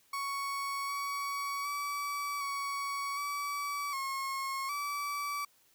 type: tone with pitch steps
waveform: 35% pulse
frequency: 1113 / 1126 / 1147 / 1122 / 1146 / 1083 / 1152 Hz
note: C#6 / C#6 / D6 / C#6 / D6 / C#6 / D6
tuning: +7 / +27 / -41 / +21 / -43 / -41 / -34 cents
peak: -32 dBFS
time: 0.13-5.45 s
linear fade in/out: 5 ms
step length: 760 ms
effects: white hiss -67 dBFS RMS until 5.74 s